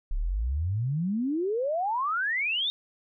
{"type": "exponential sweep", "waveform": "sine", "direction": "up", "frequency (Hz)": [32.03, 3729], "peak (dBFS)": -25, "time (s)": [0.11, 2.7], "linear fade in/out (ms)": 0, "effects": []}